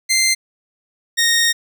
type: tone pair in turn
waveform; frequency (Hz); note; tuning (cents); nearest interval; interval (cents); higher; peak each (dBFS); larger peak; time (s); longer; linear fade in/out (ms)
15% pulse; 2085 / 1857.5; C7 / A#6; -7 / -7; major second; 200; first; -7; neither; 0.09-0.35 / 1.17-1.53; second; 20
effects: none